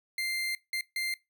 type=tone bursts at uneven times; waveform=30% pulse; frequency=2093 Hz; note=C7; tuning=in tune; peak=-27 dBFS; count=3; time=0.18-0.55 / 0.73-0.81 / 0.96-1.14 s; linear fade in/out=2 ms; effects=noise-tail reverb RT60 0.2 s tail -20 dB re dry